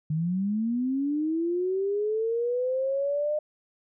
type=linear sweep; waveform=sine; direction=up; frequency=150 to 609 Hz; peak=-24 dBFS; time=0.1-3.39 s; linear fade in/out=5 ms; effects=none